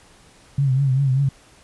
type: tone with vibrato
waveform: sine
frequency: 134.7 Hz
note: C#3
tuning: 49 cents flat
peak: -15 dBFS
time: 0.58-1.29 s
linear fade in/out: 5 ms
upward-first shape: triangle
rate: 5.1 Hz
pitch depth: 99 cents each way
effects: pink hiss -51 dBFS RMS until 1.63 s + resampled to 24000 Hz